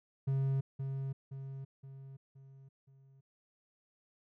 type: tone with echo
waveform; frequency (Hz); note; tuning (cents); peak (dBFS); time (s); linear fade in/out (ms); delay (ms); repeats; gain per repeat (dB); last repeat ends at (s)
triangle; 135.3; C#3; -42; -27; 0.27-0.61; 10; 520; 5; -6; 3.21
effects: none